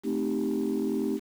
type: chord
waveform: sine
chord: A half-diminished seventh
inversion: none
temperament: equal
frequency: 220 / 261.6 / 311.1 / 392 Hz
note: A3 / C4 / Eb4 / G4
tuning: 0 / 0 / 0 / 0 cents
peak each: -30 dBFS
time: 0.03-1.2 s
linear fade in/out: 50 ms
effects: tanh soft clip ceiling -20 dBFS + 8-bit